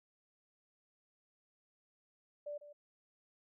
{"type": "tone with echo", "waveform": "sine", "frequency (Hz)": 586, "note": "D5", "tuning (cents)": -4, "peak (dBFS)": -40, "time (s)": [2.46, 2.58], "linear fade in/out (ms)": 10, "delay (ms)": 150, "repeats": 1, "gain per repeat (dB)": -12, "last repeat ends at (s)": 2.73, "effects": []}